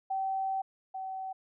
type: tone pair in turn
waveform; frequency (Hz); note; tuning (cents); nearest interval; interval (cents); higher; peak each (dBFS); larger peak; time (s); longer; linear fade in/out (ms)
sine; 770 / 762; G5 / G5; -31 / -49; unison; 18; first; -29 / -35; first; 0.1-0.62 / 0.94-1.33; first; 10
effects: none